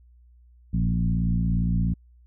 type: tone with frequency modulation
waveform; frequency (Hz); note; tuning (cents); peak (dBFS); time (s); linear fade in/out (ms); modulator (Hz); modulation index
sine; 116.54; A#2; 0; -20; 0.73-1.94; 10; 57.2; 1.6
effects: added 60 Hz sine -51 dBFS peak until 2.26 s